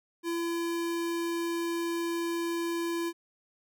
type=tone; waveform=square; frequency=338.2 Hz; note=E4; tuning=44 cents sharp; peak=-30 dBFS; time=0.23-3.13 s; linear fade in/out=50 ms; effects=none